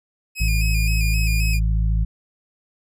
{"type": "tone with vibrato", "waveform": "sawtooth", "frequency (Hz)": 2489, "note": "D#7", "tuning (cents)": 0, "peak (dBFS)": -22, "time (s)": [0.35, 1.6], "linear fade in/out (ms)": 50, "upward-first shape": "square", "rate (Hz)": 3.8, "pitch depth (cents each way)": 44}
{"type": "harmonic tone", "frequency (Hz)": 54, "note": "A1", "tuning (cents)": -32, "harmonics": [1, 2, 3], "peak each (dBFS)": [-17, -25, -28], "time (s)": [0.4, 2.05], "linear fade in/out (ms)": 10}
{"effects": []}